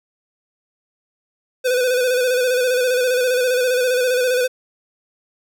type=tone with vibrato; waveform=square; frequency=502 Hz; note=B4; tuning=28 cents sharp; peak=-16 dBFS; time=1.64-4.48 s; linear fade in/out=20 ms; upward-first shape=square; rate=15 Hz; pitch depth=38 cents each way; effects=none